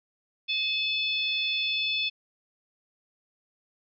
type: harmonic tone with a mistuned harmonic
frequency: 869 Hz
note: A5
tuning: 22 cents flat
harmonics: 3 / 4 / 5 / 6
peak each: -29 / -28 / -37 / -40 dBFS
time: 0.48-2.1 s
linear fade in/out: 20 ms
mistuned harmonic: 3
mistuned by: -20 cents
effects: none